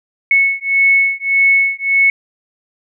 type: beating tone pair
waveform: sine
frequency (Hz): 2202 / 2203.7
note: C#7 / C#7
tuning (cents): -12 / -11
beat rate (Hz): 1.7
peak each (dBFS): -13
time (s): 0.31-2.1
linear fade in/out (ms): 2
effects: none